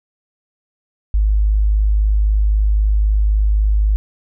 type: tone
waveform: sine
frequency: 51.91 Hz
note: G#1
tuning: in tune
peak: -11 dBFS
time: 1.14-3.96 s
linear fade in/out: 0 ms
effects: none